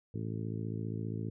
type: harmonic tone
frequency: 55 Hz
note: A1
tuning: in tune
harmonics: 2 / 3 / 4 / 5 / 6 / 7 / 8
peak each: -37 / -41 / -43 / -45 / -47 / -48 / -49 dBFS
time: 0.14-1.3 s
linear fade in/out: 5 ms
effects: none